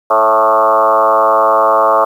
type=tone with frequency modulation; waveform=sine; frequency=880 Hz; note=A5; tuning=in tune; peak=-7 dBFS; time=0.1-2.05 s; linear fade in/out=10 ms; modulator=110 Hz; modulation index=3.4; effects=7-bit